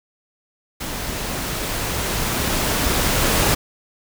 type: noise with level ramp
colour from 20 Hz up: pink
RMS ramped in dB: -28 to -17 dBFS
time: 0.8-3.55 s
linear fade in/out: 10 ms
effects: none